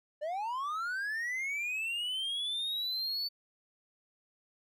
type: linear sweep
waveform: triangle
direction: up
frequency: 576 to 4512 Hz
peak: -31 dBFS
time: 0.21-3.29 s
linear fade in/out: 20 ms
effects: none